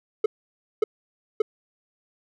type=tone bursts; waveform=triangle; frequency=430 Hz; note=A4; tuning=40 cents flat; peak=-14 dBFS; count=3; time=0.24-1.42 s; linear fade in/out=5 ms; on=20 ms; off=560 ms; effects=none